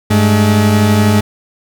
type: tone pair together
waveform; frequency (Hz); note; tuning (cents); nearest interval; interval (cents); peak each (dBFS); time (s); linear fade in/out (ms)
40% pulse; 100.6 / 213.2; G2 / G#3; +45 / +46; octave + minor second; 1301; -10; 0.1-1.21; 10
effects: none